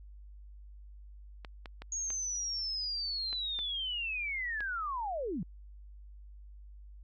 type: clicks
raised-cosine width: 0.3 ms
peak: -28 dBFS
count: 7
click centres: 1.448 / 1.658 / 1.82 / 2.104 / 3.329 / 3.59 / 4.606 s
type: linear sweep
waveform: sine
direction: down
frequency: 6660 to 146.83 Hz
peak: -33 dBFS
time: 1.92-5.43 s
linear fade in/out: 2 ms
effects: added 50 Hz sine -48 dBFS peak until 7.03 s